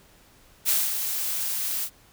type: noise with ADSR envelope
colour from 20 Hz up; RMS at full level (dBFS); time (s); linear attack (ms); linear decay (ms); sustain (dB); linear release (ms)
blue; -21; 0.65-1.9; 36; 220; -7; 69
effects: pink hiss -56 dBFS RMS until 2.12 s